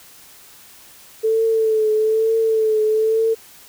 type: tone with vibrato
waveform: sine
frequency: 440 Hz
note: A4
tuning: in tune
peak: -14 dBFS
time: 1.23-3.35 s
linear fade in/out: 20 ms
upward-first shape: triangle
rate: 1.1 Hz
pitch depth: 43 cents each way
effects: white hiss -45 dBFS RMS until 3.68 s